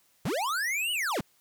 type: linear two-way sweep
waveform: square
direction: up then down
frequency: 98 to 3000 to 98.8 Hz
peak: -28 dBFS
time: 0.25-1.21 s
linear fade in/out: 5 ms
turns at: 0.92 s
effects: white hiss -66 dBFS RMS until 1.4 s